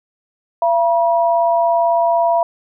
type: tone pair together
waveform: sine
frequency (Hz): 679 / 961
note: F5 / B5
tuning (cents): -49 / -48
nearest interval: tritone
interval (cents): 601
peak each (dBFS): -13 / -17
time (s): 0.62-2.43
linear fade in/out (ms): 2
effects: none